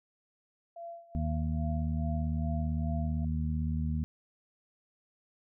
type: tone with tremolo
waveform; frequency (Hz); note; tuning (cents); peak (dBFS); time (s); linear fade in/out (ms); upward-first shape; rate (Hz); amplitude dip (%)
sine; 680; F5; -46; -39; 0.76-3.25; 5; sine; 2.4; 85
type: harmonic tone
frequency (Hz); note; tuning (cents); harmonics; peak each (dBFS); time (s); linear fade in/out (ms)
77.78; D#2; 0; 1 / 2 / 3; -31 / -34 / -36; 1.15-4.04; 0
effects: none